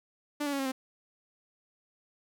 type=tone with pitch steps; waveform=sawtooth; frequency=293.7 / 285.3 / 277.2 / 269.3 / 261.7 Hz; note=D4 / C#4 / C#4 / C#4 / C4; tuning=0 / +50 / 0 / -50 / 0 cents; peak=-26 dBFS; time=0.4-0.72 s; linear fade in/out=10 ms; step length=64 ms; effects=none